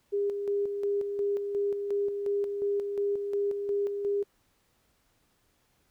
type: tone with tremolo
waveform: sine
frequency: 404.2 Hz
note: G#4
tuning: 47 cents flat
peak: -25 dBFS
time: 0.12-4.24 s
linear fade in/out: 20 ms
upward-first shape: square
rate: 2.8 Hz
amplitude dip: 45%
effects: pink hiss -70 dBFS RMS until 5.9 s